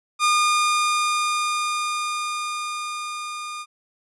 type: tone with level ramp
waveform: sawtooth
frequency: 1215 Hz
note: D#6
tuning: 42 cents flat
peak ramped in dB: -12 to -27 dBFS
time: 0.19-3.66 s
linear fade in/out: 50 ms
effects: resampled to 24000 Hz